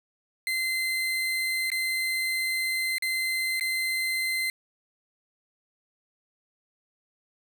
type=tone with dropouts; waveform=35% pulse; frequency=2068 Hz; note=C7; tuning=21 cents flat; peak=-24 dBFS; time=0.47-4.5 s; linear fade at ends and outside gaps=1 ms; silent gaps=1.702-1.717 / 2.983-3.023 / 3.597-3.609 s; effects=none